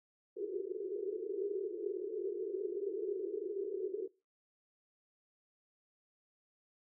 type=band-pass noise; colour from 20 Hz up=white; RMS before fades=-39 dBFS; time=0.36-4.08 s; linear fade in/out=10 ms; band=360 to 430 Hz; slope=96 dB/octave; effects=noise-tail reverb RT60 0.3 s tail -22 dB re dry